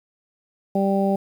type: harmonic tone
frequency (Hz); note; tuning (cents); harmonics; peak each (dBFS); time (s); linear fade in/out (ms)
196; G3; 0; 1 / 2 / 3 / 4; -20 / -25 / -24 / -26; 0.75-1.16; 5
effects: 8-bit